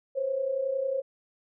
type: tone pair together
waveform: sine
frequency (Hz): 509 / 540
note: C5 / C#5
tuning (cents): -48 / -45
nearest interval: minor second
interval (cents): 103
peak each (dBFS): -33 / -27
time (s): 0.15-1.02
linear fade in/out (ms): 20
effects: none